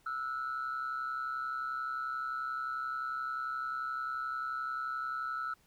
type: tone pair together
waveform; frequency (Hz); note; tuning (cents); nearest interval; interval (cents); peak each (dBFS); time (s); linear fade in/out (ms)
sine; 1318.5 / 1449.9; E6 / F#6; 0 / -36; major second; 164; -34 / -39; 0.06-5.54; 5
effects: tanh soft clip ceiling -29 dBFS + pink hiss -68 dBFS RMS until 5.66 s